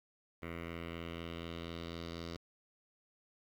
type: tone with low-pass filter sweep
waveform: 10% pulse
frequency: 84.1 Hz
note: E2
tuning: 35 cents sharp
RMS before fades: -44 dBFS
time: 0.42-2.37 s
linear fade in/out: 10 ms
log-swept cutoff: 2200 to 4700 Hz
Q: 2.5
effects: 10-bit